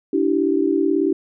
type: tone cluster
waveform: sine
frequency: 290.7 / 328.8 / 387.4 Hz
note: D4 / E4 / G4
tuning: -18 / -4 / -20 cents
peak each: -20 dBFS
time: 0.13-1.13 s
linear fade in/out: 5 ms
effects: none